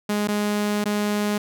sawtooth tone with dropouts, 207.7 Hz, G#3, in tune, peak -17 dBFS, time 0.09-1.38 s, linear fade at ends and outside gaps 5 ms, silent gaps 0.275-0.284 / 0.842-0.856 s, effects none

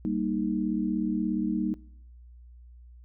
sine chord, Eb major, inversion first, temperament equal, 196 / 233.1 / 311.1 Hz, G3 / Bb3 / Eb4, 0 / 0 / 0 cents, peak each -30 dBFS, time 0.05-1.74 s, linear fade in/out 0 ms, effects noise-tail reverb RT60 0.8 s tail -24 dB re dry + added 60 Hz sine -47 dBFS peak until 3.04 s

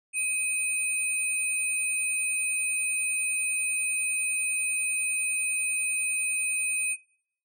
sine tone pair together, 2519 / 8995 Hz, D#7 / C#9, +21 / +24 cents, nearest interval octave + minor seventh, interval 2203 cents, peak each -26 dBFS, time 0.13-6.97 s, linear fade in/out 50 ms, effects noise-tail reverb RT60 0.6 s tail -23 dB re dry + tanh soft clip ceiling -21 dBFS

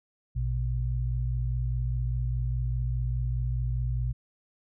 sine tone pair together, 58 / 122.9 Hz, A#1 / B2, -8 / -8 cents, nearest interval octave + minor second, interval 1300 cents, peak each -28 / -29 dBFS, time 0.35-4.13 s, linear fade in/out 20 ms, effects none

